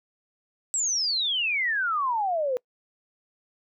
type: exponential sweep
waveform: sine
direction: down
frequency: 7910 to 485.2 Hz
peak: -23 dBFS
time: 0.74-2.57 s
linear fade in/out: 0 ms
effects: noise-tail reverb RT60 0.1 s tail -26 dB re dry